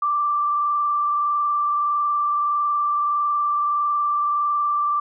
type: tone with frequency modulation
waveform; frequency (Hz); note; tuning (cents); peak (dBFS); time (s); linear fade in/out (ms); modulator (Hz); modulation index
sine; 1174.7; D6; 0; -18; 0.02-5; 5; 21.6; 0.63
effects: none